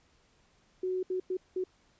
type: tone bursts at uneven times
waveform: sine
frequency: 370 Hz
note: F#4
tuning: in tune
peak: -29 dBFS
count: 4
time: 0.83-1.03 / 1.1-1.2 / 1.3-1.37 / 1.56-1.64 s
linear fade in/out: 5 ms
effects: pink hiss -67 dBFS RMS until 1.99 s + resampled to 16000 Hz